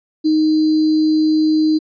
sine tone with sample-and-hold, 311.1 Hz, D#4, in tune, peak -11 dBFS, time 0.24-1.79 s, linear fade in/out 20 ms, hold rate 4410 Hz, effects resampled to 11025 Hz

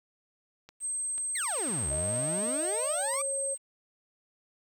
click train, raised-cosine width 0.2 ms, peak -31 dBFS, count 6, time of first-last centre 0.69-3.141 s, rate 2.04 Hz
sine tone, 8320 Hz, C9, 11 cents flat, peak -30 dBFS, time 0.8-3.58 s, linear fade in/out 50 ms
30% pulse exponential two-way sweep, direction down then up, 2236 to 65.8 to 1205 Hz, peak -31 dBFS, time 1.35-3.22 s, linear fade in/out 5 ms, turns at 1.89 s
sine tone with pitch glide, 622.3 to 544.9 Hz, D#5 to C#5, 0 to -30 cents, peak -34 dBFS, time 1.9-3.55 s, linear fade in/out 20 ms, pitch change -230 cents, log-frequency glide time 2.87-3.09 s
effects 10-bit

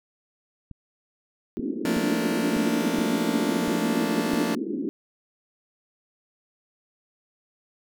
clicks, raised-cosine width 5 ms, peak -28 dBFS, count 7, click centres 0.713 / 1.594 / 1.968 / 2.566 / 2.986 / 3.68 / 4.335 s
pink band-pass noise, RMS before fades -29 dBFS, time 1.57-4.89 s, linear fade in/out 0 ms, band 220 to 370 Hz, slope 48 dB/octave
sawtooth chord, Bb major seventh, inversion second, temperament just, 174.81 / 218.5 / 233.1 / 291.4 Hz, F3 / A3 / Bb3 / D4, +2 / -12 / 0 / -13 cents, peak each -28 / -27 / -24 / -25 dBFS, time 1.85-4.55 s, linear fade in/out 2 ms
effects none

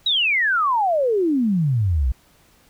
sine exponential sweep, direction down, 3930 to 57.7 Hz, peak -16 dBFS, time 0.06-2.12 s, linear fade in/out 5 ms, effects pink hiss -56 dBFS RMS until 2.69 s

